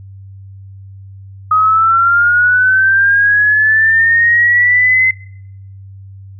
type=linear sweep; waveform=sine; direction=up; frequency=1253 to 2058 Hz; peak=-7 dBFS; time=1.51-5.11 s; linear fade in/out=5 ms; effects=noise-tail reverb RT60 0.8 s tail -25 dB re dry + added 97 Hz sine -31 dBFS peak until 6.39 s